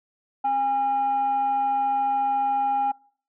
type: tone with frequency modulation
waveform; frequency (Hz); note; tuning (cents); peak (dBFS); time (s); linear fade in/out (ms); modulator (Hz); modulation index
sine; 815; G#5; -33; -19; 0.44-2.92; 10; 548; 0.22
effects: noise-tail reverb RT60 0.5 s tail -25 dB re dry + tanh soft clip ceiling -16 dBFS